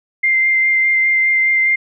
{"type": "tone with vibrato", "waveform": "sine", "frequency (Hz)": 2093, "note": "C7", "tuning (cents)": 0, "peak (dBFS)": -11, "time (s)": [0.23, 1.76], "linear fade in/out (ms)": 10, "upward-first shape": "sine", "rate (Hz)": 4.9, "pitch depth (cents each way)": 12, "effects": []}